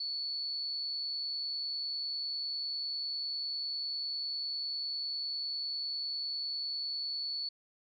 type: tone with amplitude modulation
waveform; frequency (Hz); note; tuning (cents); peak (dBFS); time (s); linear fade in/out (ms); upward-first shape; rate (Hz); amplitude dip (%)
sine; 4435; C#8; 0; -32; 0-7.49; 5; sine; 150; 40
effects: none